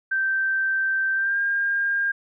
sine tone with pitch glide, 1560 to 1608.5 Hz, G6 to G6, -9 to +44 cents, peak -20 dBFS, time 0.11-2.12 s, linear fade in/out 10 ms, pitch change +53 cents, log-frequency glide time 1.14-1.39 s, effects none

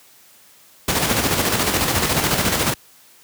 pink noise with tremolo, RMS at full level -17 dBFS, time 0.88-2.74 s, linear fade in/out 5 ms, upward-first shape square, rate 14 Hz, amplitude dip 40%, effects white hiss -50 dBFS RMS until 3.23 s + high-pass 80 Hz 12 dB/octave

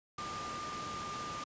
sine tone in noise, 1199 Hz, D6, 36 cents sharp, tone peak -40 dBFS, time 0.18-1.44 s, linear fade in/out 5 ms, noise pink, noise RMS -43 dBFS, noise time 0.18-1.44 s, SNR 0 dB, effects high-pass 100 Hz 12 dB/octave + resampled to 16000 Hz

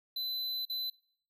square tone with dropouts, 4020 Hz, B7, 30 cents sharp, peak -34 dBFS, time 0.16-0.9 s, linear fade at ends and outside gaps 5 ms, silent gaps 0.653-0.697 s, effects noise-tail reverb RT60 0.6 s tail -23 dB re dry

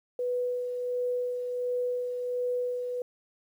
sine tone with tremolo, 493.9 Hz, B4, in tune, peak -26 dBFS, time 0.19-3.02 s, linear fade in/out 2 ms, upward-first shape sine, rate 1.4 Hz, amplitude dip 40%, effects 10-bit

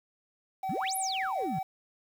triangle tone with tremolo, 764 Hz, G5, 45 cents flat, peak -28 dBFS, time 0.63-1.63 s, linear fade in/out 5 ms, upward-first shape sine, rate 5.5 Hz, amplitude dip 25%
sine exponential two-way sweep, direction up then down, 138.59 to 12000 to 138.59 Hz, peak -31 dBFS, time 0.69-1.59 s, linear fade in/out 5 ms, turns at 0.96 s
effects tanh soft clip ceiling -21 dBFS + 9-bit

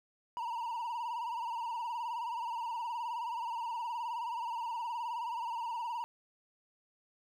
triangle tone with vibrato, 939 Hz, A#5, 12 cents sharp, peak -33 dBFS, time 0.37-6.04 s, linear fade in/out 0 ms, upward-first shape sine, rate 19 Hz, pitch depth 80 cents each way, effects 12-bit

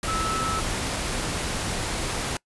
sine tone in noise, 1306 Hz, E6, 17 cents flat, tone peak -26 dBFS, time 0.08-0.6 s, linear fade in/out 2 ms, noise pink, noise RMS -28 dBFS, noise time 0.03-2.37 s, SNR -1 dB, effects noise-tail reverb RT60 0.1 s tail -24 dB re dry + resampled to 24000 Hz

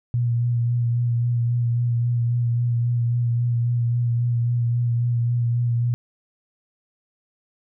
sine tone with vibrato, 119.4 Hz, A#2, 42 cents sharp, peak -18 dBFS, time 0.14-5.94 s, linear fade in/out 0 ms, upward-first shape sine, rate 3.7 Hz, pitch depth 23 cents each way, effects none

